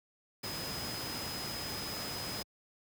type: tone in noise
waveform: sine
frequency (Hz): 5040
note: D#8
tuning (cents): +21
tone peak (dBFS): -41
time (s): 0.43-2.43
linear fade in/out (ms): 10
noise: pink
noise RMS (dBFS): -40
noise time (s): 0.43-2.43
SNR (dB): -4
effects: high-pass 80 Hz 12 dB/octave